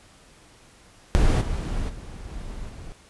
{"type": "noise with level steps", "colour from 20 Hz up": "brown", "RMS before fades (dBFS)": [-18, -27, -37, -35, -38], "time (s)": [1.15, 2.92], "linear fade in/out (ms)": 0, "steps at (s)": [1.4, 1.88, 2.28, 2.68], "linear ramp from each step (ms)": 20, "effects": ["pink hiss -53 dBFS RMS until 3.09 s", "resampled to 24000 Hz"]}